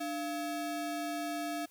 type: ring-modulated tone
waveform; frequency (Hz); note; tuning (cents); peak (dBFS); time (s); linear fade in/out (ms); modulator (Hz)
square; 493.9; B4; 0; -32; 0-1.66; 10; 197
effects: white hiss -63 dBFS RMS until 1.7 s